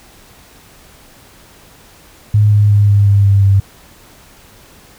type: tone with pitch steps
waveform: sine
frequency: 104.9 / 103.76 / 102.62 / 101.5 / 100.39 / 99.3 / 98.21 Hz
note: G#2 / G#2 / G#2 / G#2 / G2 / G2 / G2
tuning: +18 / -1 / -20 / -39 / +42 / +23 / +4 cents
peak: -6 dBFS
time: 2.34-3.6 s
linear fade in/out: 5 ms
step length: 180 ms
effects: pink hiss -43 dBFS RMS until 4.98 s